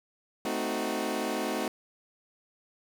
20% pulse chord, A diminished seventh, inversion none, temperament equal with one note detuned, 220 / 259.2 / 311.1 / 370 Hz, A3 / C4 / Eb4 / Gb4, 0 / -16 / 0 / 0 cents, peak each -30 dBFS, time 0.45-1.68 s, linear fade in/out 2 ms, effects none

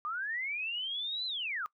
sine linear two-way sweep, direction up then down, 1174.7 to 4092 to 1174.7 Hz, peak -33 dBFS, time 0.05-1.66 s, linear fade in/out 0 ms, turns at 1.26 s, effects noise-tail reverb RT60 0.1 s tail -21 dB re dry

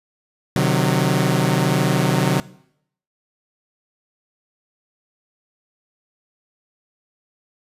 sawtooth chord, C diminished, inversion none, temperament equal with one note detuned, 130.81 / 152.36 / 185 Hz, C3 / Eb3 / Gb3, 0 / -36 / 0 cents, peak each -16 dBFS, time 0.56-2.4 s, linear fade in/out 0 ms, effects noise-tail reverb RT60 0.7 s tail -20 dB re dry + resampled to 32000 Hz

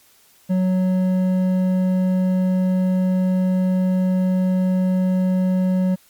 triangle tone with hard clipping, 185 Hz, F#3, in tune, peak -17 dBFS, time 0.49-5.96 s, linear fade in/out 20 ms, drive 10 dB, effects white hiss -54 dBFS RMS until 6.09 s + MP3 96 kbps

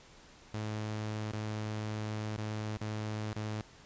sawtooth tone with dropouts, 107.4 Hz, A2, 41 cents flat, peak -31 dBFS, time 0.54-3.61 s, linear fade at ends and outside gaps 0 ms, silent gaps 1.316-1.335 / 2.365-2.38 / 2.77-2.814 / 3.329-3.362 s, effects pink hiss -57 dBFS RMS until 3.85 s + resampled to 16000 Hz

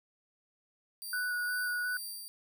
10% pulse tone with tremolo, 4699 Hz, D8, in tune, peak -32 dBFS, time 1.02-2.28 s, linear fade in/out 0 ms, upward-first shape sine, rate 2.2 Hz, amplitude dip 40%
sine tone with vibrato, 1472 Hz, F#6, 9 cents flat, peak -31 dBFS, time 1.13-1.97 s, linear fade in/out 2 ms, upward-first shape square, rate 2.8 Hz, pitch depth 12 cents each way
effects none

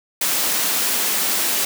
white high-pass noise, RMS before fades -20 dBFS, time 0.21-1.65 s, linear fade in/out 5 ms, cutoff 170 Hz, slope 48 dB/octave, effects none

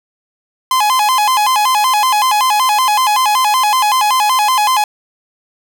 45% pulse tone with vibrato, 932.3 Hz, A#5, in tune, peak -10 dBFS, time 0.71-4.84 s, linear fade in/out 2 ms, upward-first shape square, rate 5.3 Hz, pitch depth 180 cents each way, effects none

